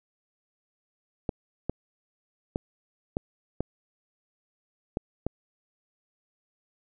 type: clicks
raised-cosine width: 2 ms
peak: -14 dBFS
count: 7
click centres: 1.292 / 1.696 / 2.559 / 3.169 / 3.606 / 4.971 / 5.266 s
effects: none